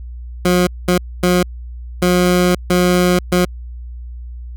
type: tone bursts at uneven times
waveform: 20% pulse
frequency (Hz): 179.2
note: F3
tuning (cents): +45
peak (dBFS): -6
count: 6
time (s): 0.45-0.67 / 0.88-0.98 / 1.23-1.43 / 2.02-2.55 / 2.7-3.19 / 3.32-3.45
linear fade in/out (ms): 5
effects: added 60 Hz sine -27 dBFS peak until 4.56 s